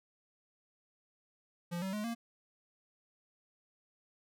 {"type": "tone with pitch steps", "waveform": "square", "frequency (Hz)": [173.1, 190.96, 210.7, 232.4], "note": ["F3", "G3", "G#3", "A#3"], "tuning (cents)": [-15, -45, 25, -5], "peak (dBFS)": -36, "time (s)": [1.71, 2.15], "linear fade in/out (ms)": 20, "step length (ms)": 110, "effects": []}